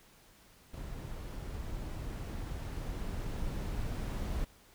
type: noise with level ramp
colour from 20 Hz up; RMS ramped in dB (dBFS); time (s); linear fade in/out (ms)
brown; -42 to -35; 0.73-4.45; 10
effects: pink hiss -61 dBFS RMS until 4.74 s